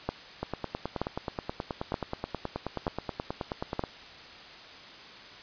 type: two click trains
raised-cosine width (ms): 1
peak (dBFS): -14 / -17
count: 5 / 33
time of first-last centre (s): 0.09-3.794 / 0.43-3.838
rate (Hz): 1.08 / 9.39
effects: white hiss -47 dBFS RMS until 5.42 s + resampled to 11025 Hz